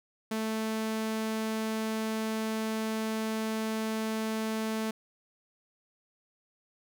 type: tone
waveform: sawtooth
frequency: 220 Hz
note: A3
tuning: in tune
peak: -26 dBFS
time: 0.31-4.91 s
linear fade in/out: 5 ms
effects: none